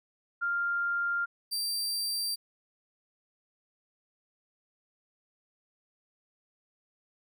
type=tone pair in turn; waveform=sine / sawtooth; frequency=1396.9 / 4699 Hz; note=F6 / D8; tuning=0 / 0 cents; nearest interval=octave + major sixth; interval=2100 cents; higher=second; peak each=-27 dBFS; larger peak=neither; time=0.41-1.26 / 1.51-2.36 s; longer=neither; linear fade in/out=20 ms; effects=none